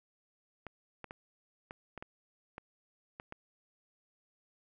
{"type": "clicks", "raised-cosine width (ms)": 0.5, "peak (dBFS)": -28, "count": 9, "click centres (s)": [0.667, 1.043, 1.109, 1.709, 1.977, 2.025, 2.581, 3.199, 3.324], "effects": []}